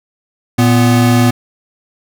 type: tone pair together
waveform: square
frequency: 116.1 / 246 Hz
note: A#2 / B3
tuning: -7 / -7 cents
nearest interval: octave + minor second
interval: 1300 cents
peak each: -11 dBFS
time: 0.58-1.31 s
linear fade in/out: 10 ms
effects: none